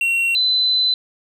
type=tone pair in turn; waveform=triangle / sine; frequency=2735 / 4024 Hz; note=F7 / B7; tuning=-37 / +32 cents; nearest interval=perfect fifth; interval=669 cents; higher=second; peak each=-14 dBFS; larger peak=neither; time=0.01-0.35 / 0.35-0.94 s; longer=second; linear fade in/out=2 ms; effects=none